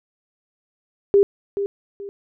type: tone with echo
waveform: sine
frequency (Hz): 400.3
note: G4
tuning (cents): +36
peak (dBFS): -10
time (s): 1.14-1.23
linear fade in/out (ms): 0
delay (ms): 430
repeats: 2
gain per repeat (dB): -10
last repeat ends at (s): 2.09
effects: none